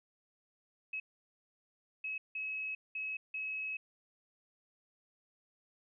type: tone bursts at uneven times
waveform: sine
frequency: 2568 Hz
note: E7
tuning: 46 cents flat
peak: -36 dBFS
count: 5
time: 0.93-1 / 2.04-2.18 / 2.35-2.75 / 2.95-3.17 / 3.34-3.77 s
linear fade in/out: 5 ms
effects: none